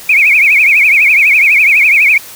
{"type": "tone with vibrato", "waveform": "sine", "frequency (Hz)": 2346, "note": "D7", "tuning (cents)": -2, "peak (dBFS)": -4, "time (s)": [0.09, 2.18], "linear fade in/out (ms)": 5, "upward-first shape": "triangle", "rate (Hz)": 12, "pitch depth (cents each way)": 190, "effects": ["white hiss -31 dBFS RMS until 2.35 s"]}